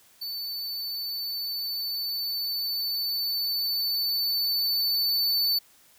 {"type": "tone with level ramp", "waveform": "square", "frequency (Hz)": 4507, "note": "C#8", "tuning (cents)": 28, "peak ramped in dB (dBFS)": [-32, -22], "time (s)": [0.21, 5.59], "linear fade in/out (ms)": 10, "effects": ["white hiss -58 dBFS RMS until 5.98 s"]}